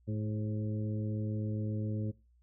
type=harmonic tone with a mistuned harmonic; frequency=107.3 Hz; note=A2; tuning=43 cents flat; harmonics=1 / 2 / 3 / 4 / 5; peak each=-33 / -38 / -43 / -47 / -48 dBFS; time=0.07-2.12 s; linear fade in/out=20 ms; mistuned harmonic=4; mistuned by=-33 cents; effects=noise-tail reverb RT60 0.3 s tail -23 dB re dry + added 60 Hz sine -63 dBFS peak until 2.42 s